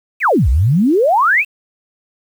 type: exponential two-way sweep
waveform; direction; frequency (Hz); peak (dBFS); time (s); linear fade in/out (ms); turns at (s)
sine; down then up; 2762 to 57.3 to 2762; -9; 0.2-1.45; 50; 0.49
effects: 7-bit